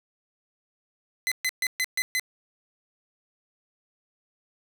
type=tone bursts; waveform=sawtooth; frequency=2032 Hz; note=B6; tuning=49 cents sharp; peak=-20 dBFS; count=6; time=1.27-2.196 s; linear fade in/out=0 ms; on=46 ms; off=130 ms; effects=none